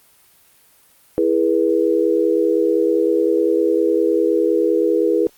sine chord, E major, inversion none, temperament equal with one note detuned, 329.6 / 415.3 / 485.1 Hz, E4 / G#4 / B4, 0 / 0 / -31 cents, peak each -18 dBFS, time 1.18-5.27 s, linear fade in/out 0 ms, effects white hiss -53 dBFS RMS until 5.37 s + Opus 32 kbps

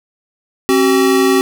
square tone pair together, 268.6 / 379.9 Hz, C4 / F#4, +46 / +46 cents, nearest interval tritone, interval 600 cents, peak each -14 / -12 dBFS, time 0.69-1.41 s, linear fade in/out 0 ms, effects none

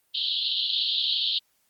white band-pass noise, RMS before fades -26 dBFS, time 0.14-1.39 s, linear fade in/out 10 ms, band 3000 to 4300 Hz, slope 96 dB/octave, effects white hiss -69 dBFS RMS until 1.69 s + Opus 32 kbps

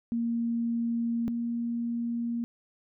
sine tone pair in turn, 233.1 / 235 Hz, A#3 / A#3, 0 / +14 cents, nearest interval unison, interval 14 cents, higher second, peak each -26 / -28 dBFS, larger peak first, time 0.12-1.28 / 1.28-2.44 s, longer neither, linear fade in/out 0 ms, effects none

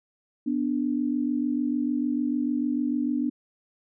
sine tone pair together, 246.9 / 293.6 Hz, B3 / D4, 0 / 0 cents, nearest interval minor third, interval 300 cents, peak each -26 dBFS, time 0.46-3.3 s, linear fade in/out 10 ms, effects none

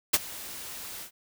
white noise with ADSR envelope, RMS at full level -19 dBFS, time 0.13-1.11 s, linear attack 13 ms, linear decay 32 ms, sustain -21 dB, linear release 90 ms, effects none

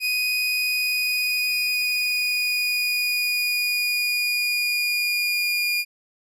30% pulse tone with pitch glide, 2489 to 2427 Hz, D#7 to D#7, 0 to -44 cents, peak -18 dBFS, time 0-5.85 s, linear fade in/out 50 ms, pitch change -44 cents, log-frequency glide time 0.42-5.68 s, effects resampled to 32000 Hz

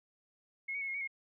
sine tone with pitch steps, 2169 / 2248 / 2191 / 2150 / 2244 / 2153 Hz, C#7 / C#7 / C#7 / C7 / C#7 / C7, -38 / +24 / -21 / +47 / +21 / +49 cents, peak -35 dBFS, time 0.68-1.076 s, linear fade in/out 10 ms, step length 66 ms, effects none

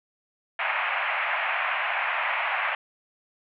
white band-pass noise, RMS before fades -27 dBFS, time 0.59-2.75 s, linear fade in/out 2 ms, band 640 to 2600 Hz, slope 48 dB/octave, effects none

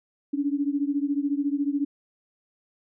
sine beating tone pair, 280 / 294 Hz, C#4 / D4, +18 / +2 cents, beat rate 14 Hz, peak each -25 / -27 dBFS, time 0.33-1.85 s, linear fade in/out 10 ms, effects none

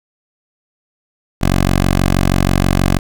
10% pulse tone, 46.25 Hz, F#1, in tune, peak -3 dBFS, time 1.41-2.99 s, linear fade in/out 10 ms, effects none

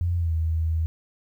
sine tone with pitch glide, 87 to 80.71 Hz, F2 to E2, -6 to -36 cents, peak -21 dBFS, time 0.01-0.86 s, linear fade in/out 0 ms, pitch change -130 cents, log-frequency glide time 0.16-0.33 s, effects 10-bit

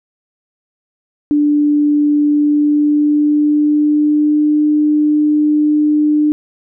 sine tone with pitch glide, 294.5 to 300.3 Hz, D4 to D4, +5 to +39 cents, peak -9 dBFS, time 1.31-6.32 s, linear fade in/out 0 ms, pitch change +34 cents, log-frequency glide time 2.26-4.63 s, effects none

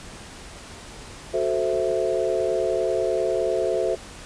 sine chord, F# half-diminished seventh, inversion none, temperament equal, 370 / 440 / 523.3 / 659.3 Hz, F#4 / A4 / C5 / E5, 0 / 0 / 0 / 0 cents, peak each -26 dBFS, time 1.33-3.96 s, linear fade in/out 20 ms, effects pink hiss -41 dBFS RMS until 4.25 s + resampled to 22050 Hz

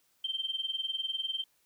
sine tone with tremolo, 3136 Hz, G7, in tune, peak -27 dBFS, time 0.24-1.44 s, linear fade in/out 5 ms, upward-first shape triangle, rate 20 Hz, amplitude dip 95%, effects tanh soft clip ceiling -23 dBFS + white hiss -71 dBFS RMS until 1.65 s

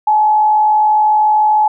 sine tone with frequency modulation, 853 Hz, G#5, 46 cents sharp, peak -8 dBFS, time 0.07-1.68 s, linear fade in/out 5 ms, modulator 53.2 Hz, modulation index 0.31, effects none

